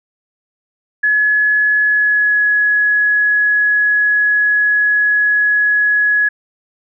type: tone with pitch glide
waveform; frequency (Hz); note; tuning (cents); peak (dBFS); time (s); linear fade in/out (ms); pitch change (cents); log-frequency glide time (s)
sine; 1698 to 1683.4; G#6 to G#6; +38 to +23; -10; 1.03-6.29; 10; -15; 1.84-2.43
effects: none